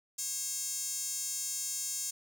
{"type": "tone with high-pass filter", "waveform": "sawtooth", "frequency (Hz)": 540, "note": "C#5", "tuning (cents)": -45, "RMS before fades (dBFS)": -36, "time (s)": [0.18, 2.11], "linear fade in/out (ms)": 10, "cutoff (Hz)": 6900, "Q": 3, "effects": ["10-bit"]}